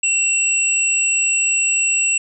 sine tone pair together, 2728 / 7763 Hz, F7 / B8, -41 / -31 cents, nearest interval octave + tritone, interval 1810 cents, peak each -18 / -17 dBFS, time 0.03-2.18 s, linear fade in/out 5 ms, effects none

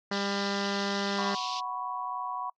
harmonic tone, 199.6 Hz, G3, 32 cents sharp, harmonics 1 / 2 / 3 / 4 / 5 / 6 / 7 / 8 / 9 / 10, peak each -33 / -36 / -38 / -39 / -40 / -41 / -41 / -42 / -43 / -43 dBFS, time 0.11-1.35 s, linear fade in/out 5 ms
white band-pass noise, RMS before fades -38 dBFS, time 0.11-1.61 s, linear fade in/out 20 ms, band 2700 to 5400 Hz, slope 48 dB/octave
sine chord, F# suspended fourth, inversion none, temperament just, 740 / 986.7 / 1110 Hz, F#5 / B5 / C#6, 0 / -2 / +2 cents, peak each -38 / -35 / -36 dBFS, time 1.18-2.5 s, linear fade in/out 5 ms
effects noise-tail reverb RT60 0.1 s tail -26 dB re dry

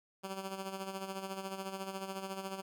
10% pulse tone with tremolo, 192.6 Hz, G3, 30 cents flat, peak -29 dBFS, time 0.23-2.62 s, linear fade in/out 20 ms, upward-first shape sine, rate 14 Hz, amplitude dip 60%, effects none

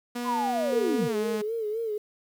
sawtooth tone with pitch glide, 241.9 to 211.8 Hz, B3 to G#3, -36 to +34 cents, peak -26 dBFS, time 0.15-1.42 s, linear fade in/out 10 ms, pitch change -230 cents, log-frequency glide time 1.08-1.16 s
sine linear sweep, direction down, 1046.5 to 114.4 Hz, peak -25 dBFS, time 0.24-1.09 s, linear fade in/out 50 ms
sine tone with vibrato, 440 Hz, A4, in tune, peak -27 dBFS, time 0.72-1.98 s, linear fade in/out 5 ms, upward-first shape sine, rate 3.9 Hz, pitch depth 89 cents each way
effects 9-bit

